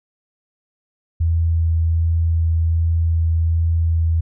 sine tone with vibrato, 82.41 Hz, E2, in tune, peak -14 dBFS, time 1.2-4.21 s, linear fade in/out 10 ms, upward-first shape sine, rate 1.3 Hz, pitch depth 9 cents each way, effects none

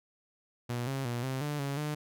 sawtooth tone with pitch steps, 120.8 / 135.5 / 120.2 / 131.9 / 147.7 / 139.6 / 150 Hz, B2 / C#3 / B2 / C3 / D3 / C#3 / D3, -38 / -39 / -46 / +14 / +10 / +13 / +37 cents, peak -28 dBFS, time 0.69-1.95 s, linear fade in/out 10 ms, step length 180 ms, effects none

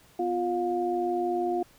sine tone cluster, 251.5 / 351.4 / 711 Hz, B3 / F4 / F5, +32 / +11 / +31 cents, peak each -36 / -27 / -29 dBFS, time 0.19-1.63 s, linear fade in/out 5 ms, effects pink hiss -58 dBFS RMS until 1.78 s

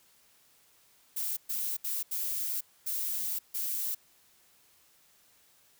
violet noise bursts at uneven times, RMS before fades -33 dBFS, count 6, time 1.16-1.37 / 1.49-1.77 / 1.84-2.03 / 2.11-2.61 / 2.86-3.39 / 3.54-3.95 s, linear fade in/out 10 ms, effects white hiss -64 dBFS RMS until 5.79 s

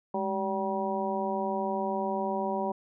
harmonic tone with a mistuned harmonic, 192.4 Hz, G3, 32 cents flat, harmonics 1 / 2 / 3 / 4 / 5, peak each -34 / -34 / -34 / -34 / -34 dBFS, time 0.14-2.72 s, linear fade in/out 5 ms, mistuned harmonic 1, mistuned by +120 cents, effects none

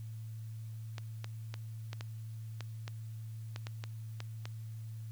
clicks, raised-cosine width 0.2 ms, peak -25 dBFS, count 12, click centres 0.982 / 1.244 / 1.541 / 1.931 / 2.009 / 2.607 / 2.879 / 3.561 / 3.669 / 3.839 / 4.204 / 4.455 s, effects added 111 Hz sine -41 dBFS peak until 5.11 s + white hiss -65 dBFS RMS until 5.11 s

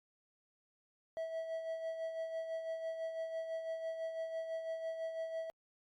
triangle tone with tremolo, 651 Hz, E5, 22 cents flat, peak -34 dBFS, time 1.17-5.5 s, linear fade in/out 0 ms, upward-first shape sine, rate 6 Hz, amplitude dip 50%, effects Opus 48 kbps

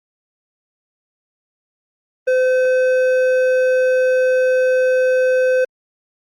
sine tone with hard clipping, 512 Hz, C5, 38 cents flat, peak -14 dBFS, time 2.27-5.65 s, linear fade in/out 10 ms, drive 8 dB, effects Opus 32 kbps

